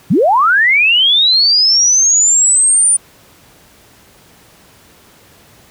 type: linear sweep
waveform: sine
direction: up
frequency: 126.4 to 9397 Hz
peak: -7 dBFS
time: 0.1-2.97 s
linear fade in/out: 10 ms
effects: pink hiss -45 dBFS RMS until 5.7 s + high-pass 60 Hz 12 dB/octave